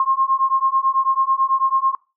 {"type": "beating tone pair", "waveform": "sine", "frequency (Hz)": [1064, 1073.1], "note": ["C6", "C6"], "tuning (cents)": [29, 43], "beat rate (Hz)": 9.1, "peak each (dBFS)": -18, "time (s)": [0, 1.95], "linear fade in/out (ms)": 2, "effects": ["noise-tail reverb RT60 0.3 s tail -24 dB re dry"]}